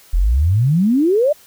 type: exponential sweep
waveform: sine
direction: up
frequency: 38.89 to 622 Hz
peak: -11 dBFS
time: 0.13-1.33 s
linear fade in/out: 10 ms
effects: white hiss -47 dBFS RMS until 1.46 s